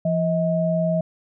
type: tone pair together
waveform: sine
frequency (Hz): 170 / 635.7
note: F3 / D#5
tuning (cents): -46 / +37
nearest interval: octave + major seventh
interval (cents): 2283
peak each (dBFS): -21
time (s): 0.05-1.01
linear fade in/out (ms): 5
effects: none